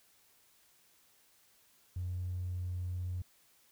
triangle tone, 89.9 Hz, F#2, 49 cents flat, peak -31 dBFS, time 1.96-3.22 s, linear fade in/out 5 ms, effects tanh soft clip ceiling -32 dBFS + white hiss -67 dBFS RMS until 3.71 s

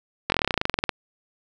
slowing click train, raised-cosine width 0.3 ms, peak -5 dBFS, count 18, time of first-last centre 0.3-0.892 s, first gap 21 ms, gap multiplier 1.06, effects none

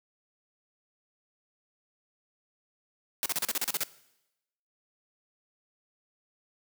white noise bursts, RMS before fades -29 dBFS, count 10, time 3.23-3.834 s, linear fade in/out 0 ms, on 28 ms, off 36 ms, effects noise-tail reverb RT60 0.9 s tail -19 dB re dry + high-pass 150 Hz 12 dB/octave

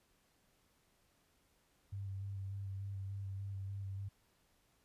sine tone with vibrato, 98 Hz, G2, in tune, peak -40 dBFS, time 1.92-4.09 s, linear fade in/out 10 ms, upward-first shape square, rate 3.4 Hz, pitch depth 18 cents each way, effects pink hiss -74 dBFS RMS until 4.84 s + resampled to 32000 Hz

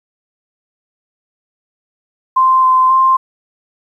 sine tone with pitch steps, 1043 / 1034 / 1051 Hz, C6 / C6 / C6, -6 / -21 / +7 cents, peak -7 dBFS, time 2.36-3.17 s, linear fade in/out 10 ms, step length 270 ms, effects 8-bit

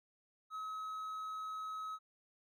triangle tone, 1280 Hz, D#6, 49 cents sharp, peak -38 dBFS, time 0.5-1.99 s, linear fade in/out 50 ms, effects MP3 96 kbps

